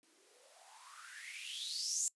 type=noise with band-pass filter sweep; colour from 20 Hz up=violet; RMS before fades=-44 dBFS; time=0.03-2.08 s; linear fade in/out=0 ms; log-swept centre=280 to 7400 Hz; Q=8.8; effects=noise-tail reverb RT60 0.1 s tail -22 dB re dry + resampled to 24000 Hz